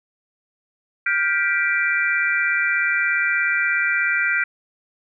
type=chord; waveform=sine; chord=G dominant seventh; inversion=third; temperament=just; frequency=1411.2 / 1568 / 1960 / 2352 Hz; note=F6 / G6 / B6 / D7; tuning=+18 / 0 / -14 / +2 cents; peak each=-23 dBFS; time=1.06-4.44 s; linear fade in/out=5 ms; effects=none